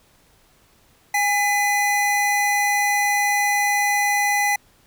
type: tone pair together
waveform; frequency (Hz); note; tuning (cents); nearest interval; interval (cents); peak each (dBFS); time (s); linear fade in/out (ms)
square; 820 / 2006; G#5 / B6; -22 / +26; octave + minor third; 1548; -21; 1.14-4.56; 5
effects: pink hiss -57 dBFS RMS until 4.86 s